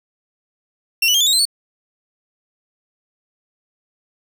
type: tone with pitch steps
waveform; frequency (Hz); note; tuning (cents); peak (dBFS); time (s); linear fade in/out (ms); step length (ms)
30% pulse; 2731 / 2961 / 3210 / 3481 / 3774 / 4092 / 4437; F7 / F#7 / G7 / A7 / A#7 / C8 / C#8; -39 / +1 / +40 / -19 / +21 / -39 / +1; -10; 1.02-1.454; 5; 62
effects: none